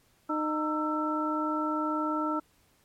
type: harmonic tone with a mistuned harmonic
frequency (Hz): 306.5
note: D#4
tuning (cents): -26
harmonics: 1 / 2 / 3 / 4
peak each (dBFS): -30 / -36 / -35 / -31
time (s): 0.29-2.4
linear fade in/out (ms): 10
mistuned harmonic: 4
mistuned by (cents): +140
effects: pink hiss -66 dBFS RMS until 2.84 s + MP3 64 kbps